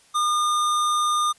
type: tone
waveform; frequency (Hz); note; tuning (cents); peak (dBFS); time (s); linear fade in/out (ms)
square; 1213; D#6; -44; -20; 0.14-1.33; 20
effects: white hiss -56 dBFS RMS until 1.38 s + resampled to 24000 Hz